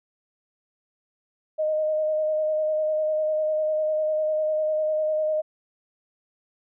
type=tone with vibrato; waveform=sine; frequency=619 Hz; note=D#5; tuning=9 cents flat; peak=-21 dBFS; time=1.58-5.42 s; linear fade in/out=20 ms; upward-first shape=square; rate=10 Hz; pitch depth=14 cents each way; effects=none